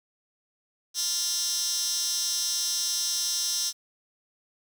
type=tone with high-pass filter; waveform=15% pulse; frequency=349.2 Hz; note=F4; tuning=in tune; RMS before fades=-28 dBFS; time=0.94-3.73 s; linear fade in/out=50 ms; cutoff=5200 Hz; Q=3.5; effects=9-bit